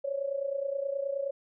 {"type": "tone with amplitude modulation", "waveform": "sine", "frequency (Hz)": 554.4, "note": "C#5", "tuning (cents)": 0, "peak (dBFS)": -26, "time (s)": [0.04, 1.31], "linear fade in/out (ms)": 10, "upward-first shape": "sine", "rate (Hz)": 29.5, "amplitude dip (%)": 75, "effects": []}